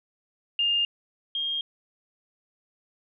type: tone pair in turn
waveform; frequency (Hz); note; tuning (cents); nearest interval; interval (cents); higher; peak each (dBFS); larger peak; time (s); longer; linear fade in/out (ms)
sine; 2816 / 3227; F7 / G7; +14 / +50; major second; 236; second; -21 / -26; first; 0.59-0.85 / 1.35-1.61; neither; 2
effects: none